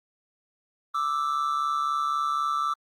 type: tone pair together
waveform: triangle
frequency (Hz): 1174.7 / 1318.6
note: D6 / E6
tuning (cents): 0 / 0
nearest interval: major second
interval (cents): 200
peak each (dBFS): -25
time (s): 0.94-2.74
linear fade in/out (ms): 10
effects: Opus 32 kbps